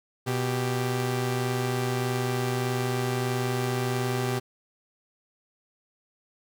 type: tone pair together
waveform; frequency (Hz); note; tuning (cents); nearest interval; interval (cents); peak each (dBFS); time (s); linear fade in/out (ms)
sawtooth; 123.47 / 392; B2 / G4; 0 / 0; octave + minor sixth; 2000; -23 / -26; 0.26-4.4; 20
effects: none